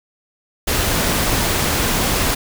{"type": "noise", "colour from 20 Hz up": "pink", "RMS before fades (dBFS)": -18, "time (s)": [0.67, 2.35], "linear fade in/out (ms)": 10, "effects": []}